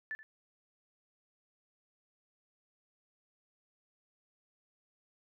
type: tone with echo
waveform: sine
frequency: 1753 Hz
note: A6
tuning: 7 cents flat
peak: -36 dBFS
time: 0.11-0.15 s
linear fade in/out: 0 ms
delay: 80 ms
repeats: 1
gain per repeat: -15 dB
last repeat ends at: 0.23 s
effects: none